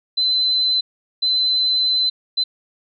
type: tone bursts at uneven times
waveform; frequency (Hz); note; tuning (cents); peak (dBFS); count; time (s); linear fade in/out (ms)
sine; 4045; B7; +41; -15; 3; 0.17-0.81 / 1.22-2.1 / 2.37-2.44; 10
effects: none